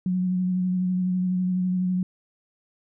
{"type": "tone with vibrato", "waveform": "sine", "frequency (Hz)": 182.9, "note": "F#3", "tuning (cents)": -20, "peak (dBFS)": -21, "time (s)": [0.06, 2.03], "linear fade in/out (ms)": 2, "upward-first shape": "sine", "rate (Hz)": 12, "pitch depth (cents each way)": 21, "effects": []}